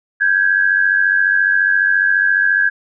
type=tone pair together; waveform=sine; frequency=1572 / 1666.5 Hz; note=G6 / G#6; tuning=+4 / +5 cents; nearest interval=minor second; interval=101 cents; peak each=-14 dBFS; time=0.2-2.7 s; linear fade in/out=20 ms; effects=none